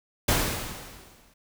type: noise with exponential decay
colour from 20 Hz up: pink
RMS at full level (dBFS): -21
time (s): 0.28-1.34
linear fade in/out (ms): 5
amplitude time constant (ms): 230
effects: none